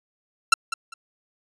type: tone with echo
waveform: sawtooth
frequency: 1355 Hz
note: E6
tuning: 47 cents sharp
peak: -7 dBFS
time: 0.52-0.54 s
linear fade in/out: 5 ms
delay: 200 ms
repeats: 2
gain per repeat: -13 dB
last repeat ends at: 0.94 s
effects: resampled to 24000 Hz